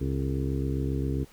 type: harmonic tone with a mistuned harmonic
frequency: 67.5 Hz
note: C#2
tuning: 45 cents flat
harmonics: 1 / 2 / 3 / 4 / 5 / 6 / 7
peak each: -30 / -30 / -41 / -33 / -37 / -38 / -41 dBFS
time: 0-1.25 s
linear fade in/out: 20 ms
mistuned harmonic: 7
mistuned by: -66 cents
effects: pink hiss -56 dBFS RMS until 1.32 s